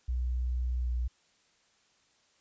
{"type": "tone with pitch glide", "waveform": "sine", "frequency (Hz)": [61.74, 60.61], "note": ["B1", "B1"], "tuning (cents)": [0, -32], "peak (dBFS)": -28, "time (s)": [0.08, 1.08], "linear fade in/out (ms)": 10, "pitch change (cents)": -32, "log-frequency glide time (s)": [0.81, 0.89], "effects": ["white hiss -68 dBFS RMS until 2.4 s", "resampled to 16000 Hz"]}